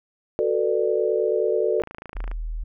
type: chord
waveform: sine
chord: B minor seventh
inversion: second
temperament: just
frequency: 370.4 / 444.5 / 493.9 / 592.7 Hz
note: F#4 / A4 / B4 / D5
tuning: +2 / +18 / 0 / +16 cents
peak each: -25 / -22 / -27 / -26 dBFS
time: 0.39-1.82 s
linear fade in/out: 0 ms
type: click train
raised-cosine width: 0.5 ms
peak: -22 dBFS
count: 15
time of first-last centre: 1.8-2.315 s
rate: 27.2 Hz
type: tone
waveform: sine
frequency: 40 Hz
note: D#1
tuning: 49 cents sharp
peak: -26 dBFS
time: 2.15-2.64 s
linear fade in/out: 10 ms
effects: none